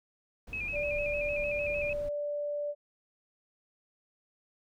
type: noise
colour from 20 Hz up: brown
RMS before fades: -43 dBFS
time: 0.47-2.09 s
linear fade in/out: 5 ms
type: tone with vibrato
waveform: sine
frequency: 2490 Hz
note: D#7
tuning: 1 cent sharp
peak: -33 dBFS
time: 0.53-1.93 s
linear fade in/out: 2 ms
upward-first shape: square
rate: 6.6 Hz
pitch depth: 54 cents each way
type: tone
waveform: sine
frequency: 585 Hz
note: D5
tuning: 7 cents flat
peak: -31 dBFS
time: 0.72-2.75 s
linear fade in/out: 50 ms
effects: none